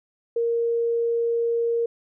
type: tone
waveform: sine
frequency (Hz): 466.2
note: A#4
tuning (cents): 0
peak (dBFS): -20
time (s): 0.36-1.86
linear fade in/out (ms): 5
effects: none